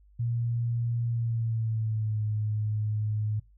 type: tone with pitch glide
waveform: sine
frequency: 117.8 to 106.78 Hz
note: A#2 to G#2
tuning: +19 to +49 cents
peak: -26 dBFS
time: 0.19-3.4 s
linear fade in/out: 10 ms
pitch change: -170 cents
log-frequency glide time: 1.06-2.23 s
effects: noise-tail reverb RT60 0.2 s tail -21 dB re dry + added 50 Hz sine -55 dBFS peak until 3.57 s